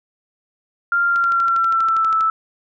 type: tone with pitch glide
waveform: sine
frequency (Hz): 1393 to 1314.8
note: F6 to E6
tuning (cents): -5 to -5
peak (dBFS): -14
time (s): 0.92-2.3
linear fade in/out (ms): 2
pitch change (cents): -100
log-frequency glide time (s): 1.07-2.14
type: click train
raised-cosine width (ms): 0.2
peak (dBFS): -17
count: 14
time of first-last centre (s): 1.16-2.208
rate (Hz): 12.4
effects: none